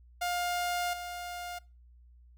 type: tone with level steps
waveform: sawtooth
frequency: 707 Hz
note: F5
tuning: 21 cents sharp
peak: -26 / -34 dBFS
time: 0.21-1.59 s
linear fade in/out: 10 ms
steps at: 0.93 s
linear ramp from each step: 5 ms
effects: noise-tail reverb RT60 0.3 s tail -23 dB re dry + added 60 Hz sine -54 dBFS peak until 2.37 s